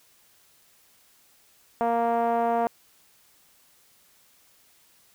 5% pulse tone with low-pass filter, 233.1 Hz, A#3, in tune, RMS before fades -24 dBFS, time 1.81-2.67 s, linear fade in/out 0 ms, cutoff 740 Hz, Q 2.7, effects white hiss -60 dBFS RMS until 5.14 s

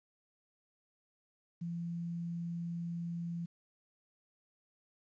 sine tone with quantisation, 170.2 Hz, F3, 44 cents flat, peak -36 dBFS, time 1.61-3.46 s, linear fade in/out 10 ms, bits 11, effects resampled to 16000 Hz

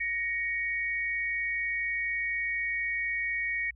sine tone pair together, 1880.2 / 2236 Hz, A#6 / C#7, +14 / +14 cents, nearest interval minor third, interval 300 cents, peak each -31 / -31 dBFS, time 0-3.71 s, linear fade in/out 10 ms, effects added 60 Hz sine -51 dBFS peak until 3.75 s

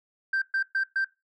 sine tone bursts, 1568 Hz, G6, in tune, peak -21 dBFS, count 4, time 0.33-1.046 s, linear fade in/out 5 ms, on 89 ms, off 120 ms, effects noise-tail reverb RT60 0.2 s tail -17 dB re dry + tanh soft clip ceiling -21 dBFS

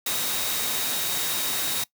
sine tone in noise, 3767 Hz, A#7, 17 cents sharp, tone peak -33 dBFS, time 0.06-1.84 s, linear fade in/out 5 ms, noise white, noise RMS -27 dBFS, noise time 0.06-1.84 s, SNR -9 dB, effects noise-tail reverb RT60 0.1 s tail -21 dB re dry + high-pass 100 Hz 12 dB/octave

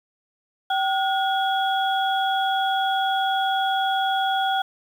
sine tone cluster, 772 / 1444 / 3340 Hz, G5 / F#6 / G#7, -27 / -43 / +9 cents, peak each -21 / -27 / -28 dBFS, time 0.7-4.62 s, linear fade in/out 5 ms, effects 8-bit

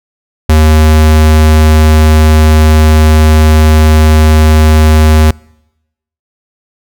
square tone, 77.78 Hz, D#2, in tune, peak -3 dBFS, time 0.49-5.31 s, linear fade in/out 5 ms, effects noise-tail reverb RT60 0.9 s tail -26 dB re dry

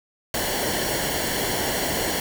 pink noise with comb filter, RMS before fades -25 dBFS, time 0.34-2.2 s, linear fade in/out 2 ms, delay 0.8 ms, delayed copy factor -0.65, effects none

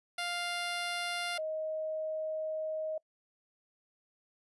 10% pulse / sine tone pair in turn, 700 / 627.4 Hz, F5 / D#5, +4 / +14 cents, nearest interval major second, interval 190 cents, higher first, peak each -25 / -33 dBFS, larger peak first, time 0.18-1.38 / 1.38-2.98 s, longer second, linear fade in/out 5 ms, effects noise-tail reverb RT60 0.1 s tail -25 dB re dry + resampled to 24000 Hz

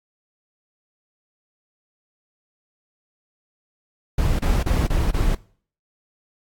brown noise bursts, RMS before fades -19 dBFS, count 5, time 4.18-5.35 s, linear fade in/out 5 ms, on 210 ms, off 30 ms, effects noise-tail reverb RT60 0.5 s tail -21 dB re dry + AAC 64 kbps

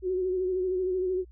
sine tone with vibrato, 369.7 Hz, F#4, 1 cent flat, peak -25 dBFS, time 0.02-1.25 s, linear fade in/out 50 ms, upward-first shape sine, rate 13 Hz, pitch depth 40 cents each way, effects added 60 Hz sine -48 dBFS peak until 1.31 s

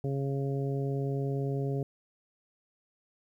harmonic tone, 137.7 Hz, C#3, 11 cents flat, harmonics 1 / 2 / 3 / 4 / 5, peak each -30 / -38 / -35 / -43 / -45 dBFS, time 0.04-1.83 s, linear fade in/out 2 ms, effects 11-bit

